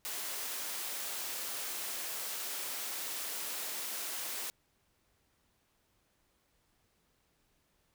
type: high-pass noise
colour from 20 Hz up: white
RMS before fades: -39 dBFS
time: 0.05-4.5 s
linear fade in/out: 0 ms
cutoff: 320 Hz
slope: 12 dB/octave
effects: pink hiss -74 dBFS RMS until 7.94 s

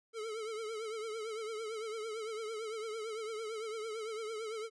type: tone with vibrato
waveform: square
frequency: 440 Hz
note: A4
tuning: in tune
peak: -39 dBFS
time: 0.13-4.7 s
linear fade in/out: 50 ms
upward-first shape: triangle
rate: 8.9 Hz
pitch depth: 89 cents each way
effects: resampled to 22050 Hz

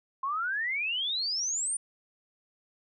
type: exponential sweep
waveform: sine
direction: up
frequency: 1046.5 to 9390 Hz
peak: -28 dBFS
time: 0.23-1.77 s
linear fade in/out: 5 ms
effects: none

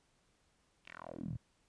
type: tone with band-pass filter sweep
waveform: 10% pulse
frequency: 41.76 Hz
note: E1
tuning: 23 cents sharp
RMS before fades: -45 dBFS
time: 0.85-1.37 s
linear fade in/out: 10 ms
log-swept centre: 3000 to 99 Hz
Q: 4
effects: pink hiss -74 dBFS RMS until 1.68 s + resampled to 22050 Hz

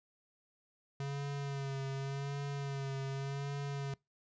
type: tone with vibrato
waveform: square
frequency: 138.59 Hz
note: C#3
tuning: in tune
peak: -37 dBFS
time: 1-3.94 s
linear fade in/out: 2 ms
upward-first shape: sine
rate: 0.87 Hz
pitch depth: 36 cents each way
effects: noise-tail reverb RT60 0.2 s tail -24 dB re dry + resampled to 16000 Hz

